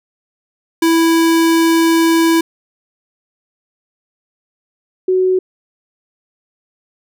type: tone pair in turn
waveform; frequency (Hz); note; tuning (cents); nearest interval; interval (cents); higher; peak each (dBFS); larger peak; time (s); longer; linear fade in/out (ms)
square / sine; 329.6 / 371.8; E4 / F#4; 0 / +8; major second; 208; second; -10; neither; 0.82-2.41 / 5.08-5.39; first; 5
effects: none